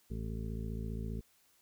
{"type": "harmonic tone", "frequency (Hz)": 55, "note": "A1", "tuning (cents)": 0, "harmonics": [1, 2, 3, 4, 5, 7, 8], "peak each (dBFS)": [-39, -42, -45, -44, -54, -51, -52], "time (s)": [0.1, 1.21], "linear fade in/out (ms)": 10, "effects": ["white hiss -69 dBFS RMS until 1.61 s"]}